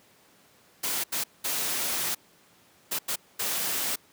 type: noise bursts at uneven times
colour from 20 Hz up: white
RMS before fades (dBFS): -29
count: 6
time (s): 0.83-1.04 / 1.12-1.24 / 1.44-2.15 / 2.91-2.99 / 3.08-3.16 / 3.39-3.96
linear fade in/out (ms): 10
effects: pink hiss -59 dBFS RMS until 4.12 s + high-pass 150 Hz 12 dB/octave